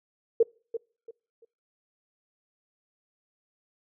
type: tone with echo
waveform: sine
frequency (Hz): 457.9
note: A#4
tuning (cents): -31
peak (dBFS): -15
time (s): 0.4-0.43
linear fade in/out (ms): 5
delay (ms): 340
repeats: 3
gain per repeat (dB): -12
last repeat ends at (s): 1.45
effects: noise-tail reverb RT60 0.4 s tail -26 dB re dry